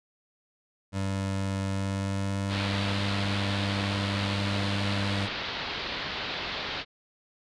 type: tone with pitch glide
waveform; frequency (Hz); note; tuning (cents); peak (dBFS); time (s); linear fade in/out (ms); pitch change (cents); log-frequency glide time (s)
25% pulse; 97.2 to 99.41; G2 to G2; -14 to +25; -24; 0.92-5.29; 50; +39; 1.61-2.99
type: low-pass noise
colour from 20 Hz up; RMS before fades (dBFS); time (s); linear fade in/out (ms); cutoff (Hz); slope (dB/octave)
white; -34; 2.48-6.85; 50; 4400; 48
effects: resampled to 22050 Hz